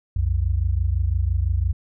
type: tone pair together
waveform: sine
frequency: 62.6 / 88.53 Hz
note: B1 / F2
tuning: +24 / +24 cents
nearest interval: tritone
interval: 600 cents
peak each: -21 dBFS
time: 0.16-1.73 s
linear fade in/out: 5 ms
effects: none